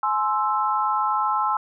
sine chord, Ab augmented, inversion none, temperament equal with one note detuned, 846.6 / 1046.5 / 1318.5 Hz, Ab5 / C6 / E6, +33 / 0 / 0 cents, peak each -24 dBFS, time 0.03-1.57 s, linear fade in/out 2 ms, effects none

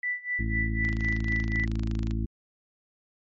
sine tone with tremolo, 1976 Hz, B6, in tune, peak -25 dBFS, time 0.03-1.65 s, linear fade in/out 2 ms, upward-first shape sine, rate 4 Hz, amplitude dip 90%
harmonic tone, 55 Hz, A1, in tune, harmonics 1 / 2 / 3 / 4 / 5 / 6, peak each -28 / -31 / -42 / -34 / -41 / -39 dBFS, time 0.39-2.26 s, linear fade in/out 5 ms
click train, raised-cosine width 0.2 ms, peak -24 dBFS, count 33, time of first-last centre 0.85-2.11 s, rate 25.4 Hz
effects MP3 32 kbps

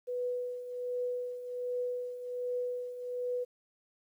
sine tone with tremolo, 493.9 Hz, B4, in tune, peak -30 dBFS, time 0.07-3.45 s, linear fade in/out 20 ms, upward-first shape triangle, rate 1.3 Hz, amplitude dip 70%, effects 11-bit

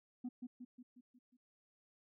sine tone with echo, 247.8 Hz, B3, 6 cents sharp, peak -37 dBFS, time 0.24-0.29 s, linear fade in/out 10 ms, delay 180 ms, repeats 6, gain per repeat -5 dB, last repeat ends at 1.37 s, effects tanh soft clip ceiling -38 dBFS

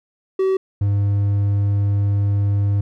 triangle tone pair in turn, 381.1 / 100.94 Hz, G4 / G#2, -49 / -49 cents, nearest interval octave + major seventh, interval 2300 cents, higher first, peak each -13 dBFS, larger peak neither, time 0.39-0.57 / 0.81-2.81 s, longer second, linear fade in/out 5 ms, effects none

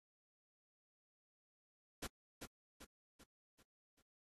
pink noise with echo, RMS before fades -44 dBFS, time 2.02-2.07 s, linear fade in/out 10 ms, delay 390 ms, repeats 5, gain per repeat -6 dB, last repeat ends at 4.02 s, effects AAC 32 kbps

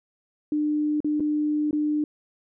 sine tone with dropouts, 300 Hz, D4, 37 cents sharp, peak -21 dBFS, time 0.52-2.04 s, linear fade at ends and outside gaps 2 ms, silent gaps 1.004-1.045 / 1.198-1.204 / 1.71-1.729 s, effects none

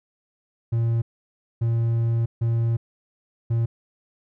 triangle tone bursts at uneven times, 115.6 Hz, A#2, 14 cents flat, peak -17 dBFS, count 4, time 0.72-1.02 / 1.61-2.26 / 2.41-2.77 / 3.5-3.66 s, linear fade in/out 10 ms, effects none

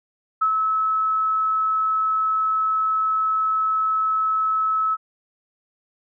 sine tone with ADSR envelope, 1297 Hz, E6, 28 cents flat, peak -15 dBFS, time 0.41-4.97 s, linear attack 12 ms, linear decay 80 ms, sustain -3 dB, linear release 38 ms, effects none

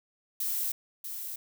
violet noise with echo, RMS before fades -31 dBFS, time 0.4-0.72 s, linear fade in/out 5 ms, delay 640 ms, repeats 1, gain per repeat -7 dB, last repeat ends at 1.36 s, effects none

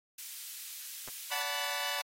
white high-pass noise, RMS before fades -44 dBFS, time 0.18-1.42 s, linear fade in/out 5 ms, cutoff 2500 Hz, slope 12 dB/octave
clicks, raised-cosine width 0.5 ms, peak -32 dBFS, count 2, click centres 1.077 / 1.085 s
10% pulse chord, B minor seventh, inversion first, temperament equal with one note detuned, 574.6 / 740 / 880 / 987.8 Hz, D5 / F#5 / A5 / B5, -38 / 0 / 0 / 0 cents, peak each -30 dBFS, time 1.31-2.02 s, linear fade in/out 10 ms
effects AAC 48 kbps

